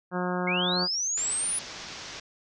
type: harmonic tone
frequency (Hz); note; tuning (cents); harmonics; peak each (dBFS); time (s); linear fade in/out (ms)
180; F#3; -47; 1 / 2 / 3 / 4 / 5 / 6 / 7 / 8 / 9; -30 / -33 / -35 / -36 / -37 / -38 / -38 / -39 / -40; 0.11-0.88; 50
type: linear sweep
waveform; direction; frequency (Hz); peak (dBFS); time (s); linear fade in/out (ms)
sine; up; 2093 to 9960; -26; 0.47-1.59; 5
type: low-pass noise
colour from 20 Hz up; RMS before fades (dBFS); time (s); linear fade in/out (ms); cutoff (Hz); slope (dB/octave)
white; -41; 1.17-2.2; 5; 6300; 48
effects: none